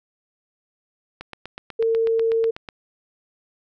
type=click train; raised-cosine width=0.3 ms; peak=-18 dBFS; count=13; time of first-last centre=1.21-2.688 s; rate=8.12 Hz
type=tone; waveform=sine; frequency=453.3 Hz; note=A#4; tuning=48 cents flat; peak=-17 dBFS; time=1.79-2.51 s; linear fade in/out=10 ms
effects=none